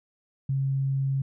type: tone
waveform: sine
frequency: 135.8 Hz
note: C#3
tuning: 35 cents flat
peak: -23 dBFS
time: 0.49-1.22 s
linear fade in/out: 5 ms
effects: none